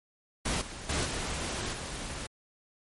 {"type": "noise with level steps", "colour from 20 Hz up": "pink", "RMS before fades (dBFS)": [-30, -42, -30, -34, -38], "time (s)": [0.45, 2.27], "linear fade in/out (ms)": 10, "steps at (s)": [0.61, 0.89, 1.05, 1.73], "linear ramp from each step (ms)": 5, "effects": ["MP3 48 kbps"]}